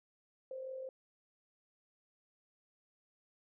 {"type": "tone with amplitude modulation", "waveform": "sine", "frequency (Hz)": 523.3, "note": "C5", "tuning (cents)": 0, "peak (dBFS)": -39, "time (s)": [0.51, 0.89], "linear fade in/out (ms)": 2, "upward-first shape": "sine", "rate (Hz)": 45, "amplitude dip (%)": 45, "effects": []}